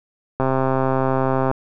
click train, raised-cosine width 1 ms, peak -6 dBFS, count 148, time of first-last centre 0.4-1.514 s, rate 132 Hz, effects none

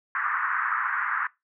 pink band-pass noise, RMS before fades -27 dBFS, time 0.15-1.27 s, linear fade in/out 2 ms, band 1100 to 1800 Hz, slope 48 dB/octave, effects noise-tail reverb RT60 0.2 s tail -21 dB re dry

